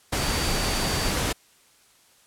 sine tone in noise, 4608 Hz, D8, 34 cents flat, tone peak -33 dBFS, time 0.18-1.11 s, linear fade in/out 10 ms, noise pink, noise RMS -25 dBFS, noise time 0.12-1.33 s, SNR -11 dB, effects white hiss -58 dBFS RMS until 2.26 s + low-pass 11000 Hz 12 dB/octave

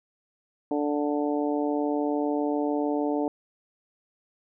harmonic tone, 146.83 Hz, D3, in tune, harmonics 2 / 3 / 4 / 5 / 6, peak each -26 / -30 / -32 / -34 / -36 dBFS, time 0.71-3.28 s, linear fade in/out 2 ms, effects none

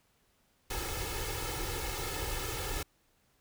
pink noise with comb filter, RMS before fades -36 dBFS, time 0.7-2.83 s, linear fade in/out 5 ms, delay 2.3 ms, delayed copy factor +0.9, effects pink hiss -71 dBFS RMS until 3.4 s

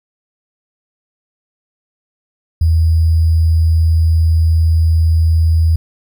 sine tone with sample-and-hold, 81.3 Hz, E2, 23 cents flat, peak -8 dBFS, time 2.61-5.76 s, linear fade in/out 5 ms, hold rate 4900 Hz, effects none

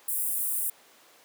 pink high-pass noise, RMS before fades -29 dBFS, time 0.08-0.7 s, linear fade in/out 5 ms, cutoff 9000 Hz, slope 48 dB/octave, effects pink hiss -56 dBFS RMS until 1.24 s + high-pass 400 Hz 12 dB/octave

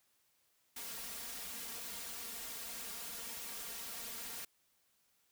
white noise with comb filter, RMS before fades -45 dBFS, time 0.76-4.45 s, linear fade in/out 5 ms, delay 4.3 ms, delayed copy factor +0.9, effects white hiss -75 dBFS RMS until 5.31 s

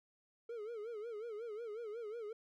triangle tone with vibrato, 444.6 Hz, A4, 18 cents sharp, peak -40 dBFS, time 0.49-2.33 s, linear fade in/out 5 ms, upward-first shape sine, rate 5.5 Hz, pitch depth 130 cents each way, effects none

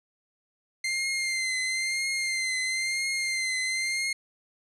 sawtooth tone with vibrato, 2093 Hz, C7, in tune, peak -23 dBFS, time 0.84-4.13 s, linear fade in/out 5 ms, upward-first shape triangle, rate 1 Hz, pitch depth 46 cents each way, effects resampled to 24000 Hz

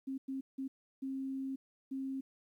sine tone bursts at uneven times, 267.7 Hz, C4, 40 cents sharp, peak -36 dBFS, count 5, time 0.07-0.18 / 0.28-0.41 / 0.58-0.68 / 1.02-1.56 / 1.91-2.21 s, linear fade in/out 10 ms, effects 12-bit

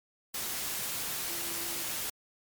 sine tone in noise, 339.6 Hz, F4, 48 cents flat, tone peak -46 dBFS, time 1.28-1.83 s, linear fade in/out 5 ms, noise white, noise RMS -35 dBFS, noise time 0.34-2.1 s, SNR -14 dB, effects MP3 96 kbps

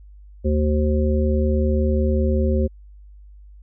harmonic tone, 75.4 Hz, D2, 46 cents sharp, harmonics 1 / 3 / 5 / 7, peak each -18 / -23 / -25 / -26 dBFS, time 0.44-2.68 s, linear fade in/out 20 ms, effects added 50 Hz sine -41 dBFS peak until 3.62 s

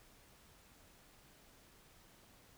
silence, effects pink hiss -64 dBFS RMS until 2.57 s

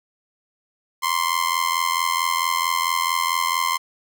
sawtooth tone with amplitude modulation, 1046.5 Hz, C6, in tune, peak -12 dBFS, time 1.02-3.78 s, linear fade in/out 20 ms, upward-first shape sine, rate 84.5 Hz, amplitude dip 85%, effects none

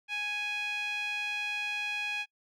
sawtooth tone with band-pass filter, 830.6 Hz, G#5, in tune, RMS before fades -34 dBFS, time 0.08-2.26 s, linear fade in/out 50 ms, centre 2600 Hz, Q 3.9, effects noise-tail reverb RT60 0.1 s tail -26 dB re dry

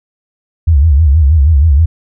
sine tone with vibrato, 74.8 Hz, D2, 32 cents sharp, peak -4 dBFS, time 0.67-1.86 s, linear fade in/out 10 ms, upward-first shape sine, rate 6.3 Hz, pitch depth 190 cents each way, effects none

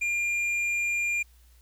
triangle tone with tanh clipping, 2400 Hz, D7, 37 cents sharp, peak -26 dBFS, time 0.01-1.23 s, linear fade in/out 10 ms, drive 10 dB, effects added 60 Hz sine -54 dBFS peak until 1.61 s + white hiss -64 dBFS RMS until 1.61 s

